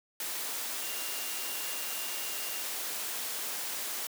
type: tone in noise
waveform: sine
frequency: 2794 Hz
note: F7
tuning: in tune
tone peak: -45 dBFS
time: 0.82-2.63 s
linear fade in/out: 2 ms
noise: white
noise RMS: -36 dBFS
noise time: 0.2-4.07 s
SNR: -12 dB
effects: high-pass 300 Hz 12 dB/octave